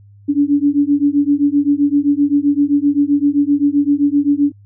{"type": "beating tone pair", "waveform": "sine", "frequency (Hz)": [283.4, 291.1], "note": ["C#4", "D4"], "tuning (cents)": [38, -15], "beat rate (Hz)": 7.7, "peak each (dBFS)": -14, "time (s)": [0.28, 4.52], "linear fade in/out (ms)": 20, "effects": ["added 101 Hz sine -41 dBFS peak until 4.65 s"]}